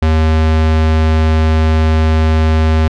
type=tone; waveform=square; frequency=79.1 Hz; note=D#2; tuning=29 cents sharp; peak=-9 dBFS; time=0.02-2.88 s; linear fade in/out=5 ms; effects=low-pass 4000 Hz 12 dB/octave